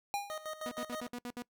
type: tone with exponential decay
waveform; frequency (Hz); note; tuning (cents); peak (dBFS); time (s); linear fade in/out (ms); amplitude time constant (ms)
square; 810; G#5; -43; -30; 0.14-0.45; 0; 66
type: tone with tremolo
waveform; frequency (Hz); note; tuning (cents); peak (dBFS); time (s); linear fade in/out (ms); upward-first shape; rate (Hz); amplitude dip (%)
25% pulse; 622.3; D#5; 0; -34; 0.3-1.08; 0; square; 6.4; 75
type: tone bursts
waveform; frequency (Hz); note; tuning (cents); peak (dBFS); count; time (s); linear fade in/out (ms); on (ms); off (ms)
sawtooth; 243.3; B3; -26; -35; 7; 0.66-1.421; 0; 53; 65
effects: noise-tail reverb RT60 0.1 s tail -22 dB re dry